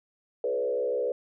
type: tone with frequency modulation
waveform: sine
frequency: 493.9 Hz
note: B4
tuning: in tune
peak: -25 dBFS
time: 0.44-1.12 s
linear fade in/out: 2 ms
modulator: 66.7 Hz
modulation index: 1.1
effects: none